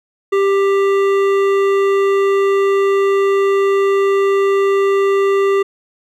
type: tone with hard clipping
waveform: triangle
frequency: 394.2 Hz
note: G4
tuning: 10 cents sharp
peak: -13 dBFS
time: 0.32-5.63 s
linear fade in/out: 10 ms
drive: 16 dB
effects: none